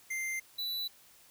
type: tone pair in turn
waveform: square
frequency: 2091 / 3961 Hz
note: C7 / B7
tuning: -2 / +4 cents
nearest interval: major seventh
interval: 1106 cents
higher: second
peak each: -34 / -34 dBFS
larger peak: neither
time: 0.1-0.4 / 0.58-0.88 s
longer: neither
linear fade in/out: 10 ms
effects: white hiss -60 dBFS RMS until 1.3 s